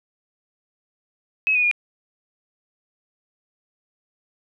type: tone with pitch steps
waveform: sine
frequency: 2566 / 2473 / 2430 Hz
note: E7 / D#7 / D#7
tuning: -47 / -11 / -42 cents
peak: -16 dBFS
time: 1.47-1.713 s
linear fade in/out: 0 ms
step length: 81 ms
effects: none